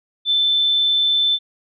sine tone, 3531 Hz, A7, 5 cents sharp, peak -14 dBFS, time 0.25-1.39 s, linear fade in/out 50 ms, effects none

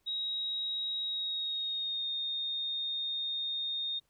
sine tone with pitch glide, 3808 to 3680 Hz, A#7 to A#7, +36 to -23 cents, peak -32 dBFS, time 0.06-4 s, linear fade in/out 20 ms, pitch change -59 cents, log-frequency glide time 1.03-2.07 s, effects pink hiss -75 dBFS RMS until 4.09 s

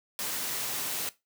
white noise, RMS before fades -33 dBFS, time 0.19-1.09 s, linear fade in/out 0 ms, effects noise-tail reverb RT60 0.2 s tail -17 dB re dry + high-pass 100 Hz 12 dB/octave

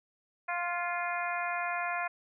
harmonic tone with a mistuned harmonic, 350 Hz, F4, 4 cents sharp, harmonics 2 / 3 / 4 / 5 / 6 / 7, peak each -35 / -37 / -38 / -39 / -40 / -40 dBFS, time 0.48-2.08 s, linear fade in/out 10 ms, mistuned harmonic 5, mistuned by -20 cents, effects none

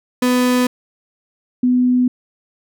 35% pulse / sine tone pair in turn, 249.5 / 249.5 Hz, B3 / B3, +18 / +18 cents, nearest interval unison, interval 0 cents, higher neither, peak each -11 dBFS, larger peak neither, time 0.22-0.67 / 1.63-2.08 s, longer neither, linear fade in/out 5 ms, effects none

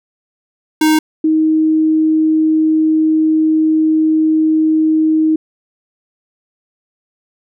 square / sine tone pair in turn, 311.1 / 314.5 Hz, D#4 / D#4, 0 / +19 cents, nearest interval unison, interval 19 cents, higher second, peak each -9 dBFS, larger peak neither, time 0.81-0.99 / 1.24-5.36 s, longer second, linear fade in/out 5 ms, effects none

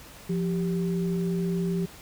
sine tone pair together, 174.06 / 391.4 Hz, F3 / G4, -6 / -3 cents, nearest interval octave + major second, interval 1403 cents, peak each -25 / -31 dBFS, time 0.29-1.86 s, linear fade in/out 10 ms, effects pink hiss -47 dBFS RMS until 2.01 s

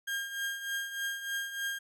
35% pulse tone with tremolo, 1612 Hz, G6, 48 cents sharp, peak -29 dBFS, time 0.07-1.79 s, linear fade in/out 10 ms, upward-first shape triangle, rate 3.3 Hz, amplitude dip 70%, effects none

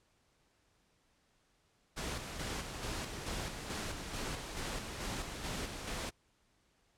pink noise with tremolo, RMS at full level -39 dBFS, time 1.96-6.11 s, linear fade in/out 20 ms, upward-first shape square, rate 2.3 Hz, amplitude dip 40%, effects pink hiss -73 dBFS RMS until 6.97 s + low-pass 9000 Hz 12 dB/octave

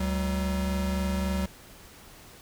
square tone pair together, 71.21 / 190 Hz, C#2 / F#3, +47 / +46 cents, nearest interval octave + perfect fourth, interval 1699 cents, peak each -30 / -29 dBFS, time 0-1.46 s, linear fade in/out 5 ms, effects pink hiss -50 dBFS RMS until 2.41 s

